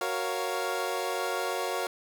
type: chord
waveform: 25% pulse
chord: Gb major seventh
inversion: none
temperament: equal with one note detuned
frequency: 372.1 / 466.2 / 554.4 / 698.5 Hz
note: Gb4 / Bb4 / Db5 / F5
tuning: +10 / 0 / 0 / 0 cents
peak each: -31 dBFS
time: 0.01-1.87 s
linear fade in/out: 2 ms
effects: none